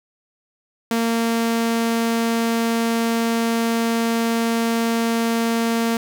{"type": "tone", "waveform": "sawtooth", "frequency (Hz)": 229.8, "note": "A#3", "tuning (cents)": -25, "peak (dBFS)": -14, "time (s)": [0.91, 5.97], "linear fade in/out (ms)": 2, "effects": []}